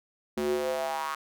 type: tone with high-pass filter sweep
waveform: square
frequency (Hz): 73.42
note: D2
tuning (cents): 0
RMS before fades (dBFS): -30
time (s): 0.37-1.15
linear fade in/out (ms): 5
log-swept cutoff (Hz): 280 to 1200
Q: 5
effects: none